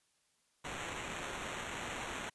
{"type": "noise with sample-and-hold", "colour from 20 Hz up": "blue", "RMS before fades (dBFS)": -42, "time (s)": [0.64, 2.3], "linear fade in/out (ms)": 10, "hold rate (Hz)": 4900, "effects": ["white hiss -75 dBFS RMS until 2.34 s", "resampled to 24000 Hz"]}